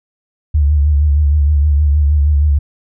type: tone with vibrato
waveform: sine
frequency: 73.42 Hz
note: D2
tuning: in tune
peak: -8 dBFS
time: 0.54-2.59 s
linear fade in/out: 10 ms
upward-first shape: triangle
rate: 6.4 Hz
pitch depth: 82 cents each way
effects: none